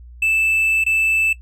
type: tone with dropouts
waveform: triangle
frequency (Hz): 2637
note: E7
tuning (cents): 0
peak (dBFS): -13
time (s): 0.22-1.33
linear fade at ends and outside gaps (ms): 5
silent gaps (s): 0.84-0.863
effects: noise-tail reverb RT60 0.1 s tail -17 dB re dry + added 60 Hz sine -37 dBFS peak until 1.41 s